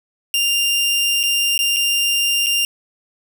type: tone with dropouts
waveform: sawtooth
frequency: 2794 Hz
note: F7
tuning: in tune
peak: -12 dBFS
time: 0.34-2.65 s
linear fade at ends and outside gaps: 1 ms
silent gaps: 1.231-1.236 / 1.578-1.59 / 1.763-1.767 / 2.462-2.467 s
effects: none